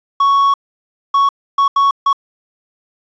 triangle tone bursts at uneven times, 1112 Hz, C#6, 5 cents sharp, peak -7 dBFS, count 5, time 0.2-0.54 / 1.14-1.29 / 1.58-1.68 / 1.76-1.91 / 2.06-2.13 s, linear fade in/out 5 ms, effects resampled to 16000 Hz + 7-bit

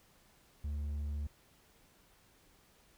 sine tone with hard clipping, 73.42 Hz, D2, in tune, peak -36 dBFS, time 0.64-1.27 s, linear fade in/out 5 ms, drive 3 dB, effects pink hiss -66 dBFS RMS until 2.97 s

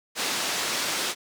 white band-pass noise, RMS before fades -28 dBFS, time 0.15-1.15 s, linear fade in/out 50 ms, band 200 to 6000 Hz, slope 12 dB/octave, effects none

